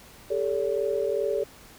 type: tone cluster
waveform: sine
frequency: 400.7 / 443.2 / 570 Hz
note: G4 / A4 / C#5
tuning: +38 / +13 / +48 cents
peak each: -28 dBFS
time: 0.3-1.44 s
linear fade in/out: 10 ms
effects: pink hiss -50 dBFS RMS until 1.78 s